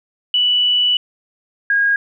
sine tone pair in turn, 2960 / 1633.6 Hz, F#7 / G#6, 0 / -29 cents, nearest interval minor seventh, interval 1029 cents, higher first, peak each -12 / -12 dBFS, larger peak neither, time 0.34-0.97 / 1.7-1.96 s, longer first, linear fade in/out 2 ms, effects none

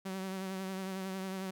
sawtooth tone with vibrato, 190 Hz, F#3, 46 cents sharp, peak -33 dBFS, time 0.05-1.51 s, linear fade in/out 10 ms, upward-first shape triangle, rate 11 Hz, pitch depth 37 cents each way, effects none

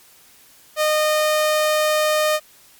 sawtooth tone, 613 Hz, D#5, 26 cents flat, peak -12 dBFS, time 0.76-2.4 s, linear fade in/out 50 ms, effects white hiss -50 dBFS RMS until 2.79 s + MP3 96 kbps

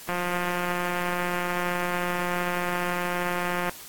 click train, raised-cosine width 0.5 ms, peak -13 dBFS, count 639, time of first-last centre 0.09-3.695 s, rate 177 Hz, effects white hiss -43 dBFS RMS until 3.88 s + AAC 64 kbps

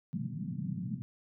white band-pass noise, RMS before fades -37 dBFS, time 0.13-1.02 s, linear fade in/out 0 ms, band 120 to 210 Hz, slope 48 dB/octave, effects none

